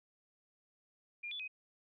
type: tone with pitch steps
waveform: sine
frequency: 2406 / 3455 / 2518 Hz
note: D7 / A7 / D#7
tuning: +41 / -32 / +20 cents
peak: -40 dBFS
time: 1.23-1.479 s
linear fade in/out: 10 ms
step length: 83 ms
effects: none